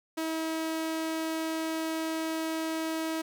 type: tone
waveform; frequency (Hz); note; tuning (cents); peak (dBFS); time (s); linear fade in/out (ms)
sawtooth; 321.3; E4; -44; -26; 0.17-3.22; 10
effects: 11-bit